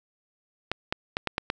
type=clicks; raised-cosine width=0.3 ms; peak=-10 dBFS; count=6; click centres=0.716 / 0.925 / 1.169 / 1.273 / 1.381 / 1.501 s; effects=none